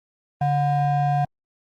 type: ring-modulated tone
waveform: triangle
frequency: 433.5 Hz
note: A4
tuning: 26 cents flat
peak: -13 dBFS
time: 0.41-1.25 s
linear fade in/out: 5 ms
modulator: 290 Hz
effects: Opus 24 kbps